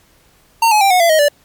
square tone with pitch steps, 914 / 847.9 / 786.5 / 729.6 / 676.9 / 627.9 / 582.5 Hz, A#5 / G#5 / G5 / F#5 / E5 / D#5 / D5, -34 / +36 / +6 / -24 / +46 / +16 / -14 cents, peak -9 dBFS, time 0.62-1.285 s, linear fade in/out 5 ms, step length 95 ms, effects pink hiss -52 dBFS RMS until 1.44 s + MP3 96 kbps

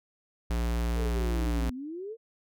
square tone, 58.27 Hz, A#1, in tune, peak -27 dBFS, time 0.5-1.7 s, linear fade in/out 5 ms
sine exponential two-way sweep, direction down then up, 469.2 to 246.9 to 469.2 Hz, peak -35 dBFS, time 0.95-2.17 s, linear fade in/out 50 ms, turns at 1.73 s
effects none

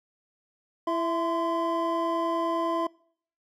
triangle tone cluster, 333.4 / 662 / 1030 Hz, E4 / E5 / C6, +20 / +7 / -28 cents, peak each -27 dBFS, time 0.87-2.87 s, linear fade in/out 5 ms, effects noise-tail reverb RT60 0.6 s tail -25 dB re dry

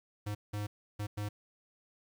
square tone bursts at uneven times, 103.83 Hz, G#2, in tune, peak -35 dBFS, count 4, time 0.26-0.35 / 0.53-0.67 / 0.99-1.07 / 1.17-1.29 s, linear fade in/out 10 ms, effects 11-bit

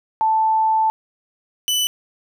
sine / sawtooth tone pair in turn, 880 / 2987 Hz, A5 / F#7, 0 / +16 cents, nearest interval octave + major sixth, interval 2116 cents, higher second, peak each -14 / -14 dBFS, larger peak neither, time 0.21-0.9 / 1.68-1.87 s, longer first, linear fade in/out 0 ms, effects none

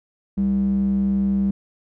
square tone with band-pass filter, 65.9 Hz, C2, 13 cents sharp, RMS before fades -20 dBFS, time 0.37-1.51 s, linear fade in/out 5 ms, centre 200 Hz, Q 5.7, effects none

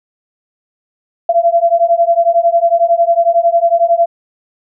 sine beating tone pair, 674 / 685 Hz, E5 / F5, +38 / -34 cents, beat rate 11 Hz, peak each -11 dBFS, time 1.29-4.06 s, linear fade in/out 5 ms, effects none

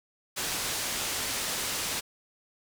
white low-pass noise, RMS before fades -32 dBFS, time 0.36-2.01 s, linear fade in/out 20 ms, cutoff 9000 Hz, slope 12 dB/octave, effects none

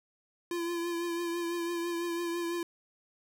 square tone with vibrato, 342.1 Hz, F4, 36 cents flat, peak -32 dBFS, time 0.51-2.63 s, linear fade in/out 2 ms, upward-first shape triangle, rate 6 Hz, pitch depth 35 cents each way, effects none

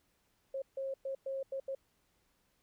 sine tone bursts at uneven times, 539 Hz, C#5, 49 cents flat, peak -35 dBFS, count 6, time 0.54-0.62 / 0.77-0.94 / 1.05-1.15 / 1.26-1.43 / 1.52-1.6 / 1.68-1.75 s, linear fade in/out 5 ms, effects pink hiss -75 dBFS RMS until 2.62 s

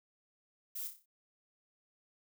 violet noise with echo, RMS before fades -41 dBFS, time 0.75-0.88 s, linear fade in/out 10 ms, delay 30 ms, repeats 6, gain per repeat -6 dB, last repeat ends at 1.06 s, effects none

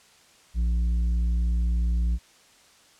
sine tone with tanh clipping, 58.27 Hz, A#1, in tune, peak -22 dBFS, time 0.54-2.19 s, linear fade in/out 50 ms, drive 6 dB, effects white hiss -56 dBFS RMS until 2.99 s + low-pass 8000 Hz 12 dB/octave

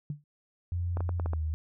sine tone with exponential decay, 146.83 Hz, D3, in tune, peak -28 dBFS, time 0.1-0.24 s, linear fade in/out 2 ms, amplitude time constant 29 ms
sine tone with pitch glide, 87.31 to 78.23 Hz, F2 to D#2, 0 to +10 cents, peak -28 dBFS, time 0.72-1.54 s, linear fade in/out 0 ms, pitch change -190 cents, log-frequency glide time 1.16-1.4 s
clicks, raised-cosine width 1 ms, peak -22 dBFS, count 6, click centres 0.971 / 1.006 / 1.092 / 1.198 / 1.26 / 1.334 s
effects none

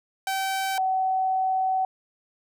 sawtooth / sine tone pair in turn, 771 / 756 Hz, G5 / F#5, -29 / +37 cents, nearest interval unison, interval 34 cents, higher first, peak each -21 dBFS, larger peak neither, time 0.27-0.78 / 0.78-1.85 s, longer second, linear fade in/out 2 ms, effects none

